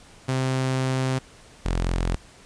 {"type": "tone pair in turn", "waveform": "sawtooth", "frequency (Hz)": [130.81, 43.48], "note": ["C3", "F1"], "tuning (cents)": [0, -7], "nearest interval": "octave + perfect fifth", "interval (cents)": 1907, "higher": "first", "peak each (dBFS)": -18, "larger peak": "neither", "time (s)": [[0.28, 1.19], [1.65, 2.16]], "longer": "first", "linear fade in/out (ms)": 10, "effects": ["pink hiss -50 dBFS RMS until 2.45 s", "resampled to 22050 Hz"]}